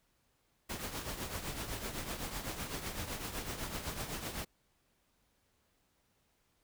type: noise with tremolo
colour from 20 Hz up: pink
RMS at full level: -38 dBFS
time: 0.69-4.45 s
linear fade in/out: 10 ms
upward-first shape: triangle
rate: 7.9 Hz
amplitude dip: 65%
effects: pink hiss -75 dBFS RMS until 6.63 s